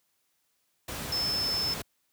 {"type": "tone in noise", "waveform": "sine", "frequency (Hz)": 5260, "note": "E8", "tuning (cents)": -5, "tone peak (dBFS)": -27, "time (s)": [1.12, 1.74], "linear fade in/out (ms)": 5, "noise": "pink", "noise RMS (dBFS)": -36, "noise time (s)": [0.88, 1.82], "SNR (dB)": 6, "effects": ["white hiss -74 dBFS RMS until 2.12 s", "high-pass 60 Hz 12 dB/octave"]}